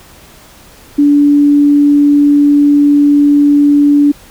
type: tone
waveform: sine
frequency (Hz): 289.1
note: D4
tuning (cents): -27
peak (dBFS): -4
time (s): 0.98-4.12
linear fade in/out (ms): 10
effects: pink hiss -39 dBFS RMS until 4.3 s